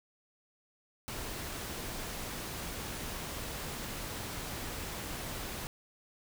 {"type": "noise", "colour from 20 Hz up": "pink", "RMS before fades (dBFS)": -40, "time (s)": [1.08, 5.67], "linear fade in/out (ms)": 0, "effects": []}